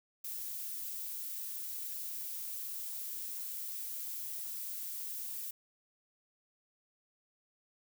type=noise; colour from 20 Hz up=violet; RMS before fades=-41 dBFS; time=0.24-5.51 s; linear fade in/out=5 ms; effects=none